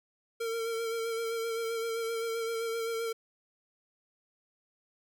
square tone with vibrato, 456.6 Hz, A#4, 36 cents flat, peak -32 dBFS, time 0.4-3.13 s, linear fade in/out 10 ms, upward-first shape sine, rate 7.7 Hz, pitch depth 26 cents each way, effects none

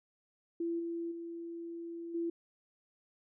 sine tone with level steps, 337.1 Hz, E4, 39 cents sharp, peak -32 / -35 / -40 / -32 dBFS, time 0.6-2.3 s, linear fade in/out 5 ms, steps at 0.79 / 1.11 / 2.14 s, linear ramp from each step 10 ms, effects none

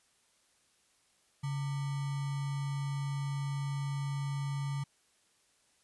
sine tone with sample-and-hold, 140 Hz, C#3, 18 cents sharp, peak -32 dBFS, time 1.43-4.84 s, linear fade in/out 10 ms, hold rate 1050 Hz, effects white hiss -70 dBFS RMS until 5.83 s + resampled to 24000 Hz

